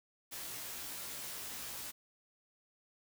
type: noise with comb filter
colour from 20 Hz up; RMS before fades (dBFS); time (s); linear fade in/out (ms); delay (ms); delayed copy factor
white; -44; 0.31-1.92; 20; 17; +0.9
effects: none